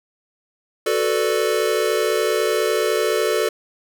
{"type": "chord", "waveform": "square", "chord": "B minor seventh", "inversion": "second", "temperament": "equal", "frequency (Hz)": [370, 440, 493.9, 587.3], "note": ["F#4", "A4", "B4", "D5"], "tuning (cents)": [0, 0, 0, 0], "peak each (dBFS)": [-25, -21, -27, -25], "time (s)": [0.86, 3.49], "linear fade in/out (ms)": 5, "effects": []}